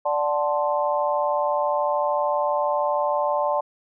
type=chord; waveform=sine; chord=D dominant seventh; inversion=none; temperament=equal; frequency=587.3 / 740 / 880 / 1046.5 Hz; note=D5 / F#5 / A5 / C6; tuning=0 / 0 / 0 / 0 cents; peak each=-23 / -29 / -25 / -27 dBFS; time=0.05-3.61 s; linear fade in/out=10 ms; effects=none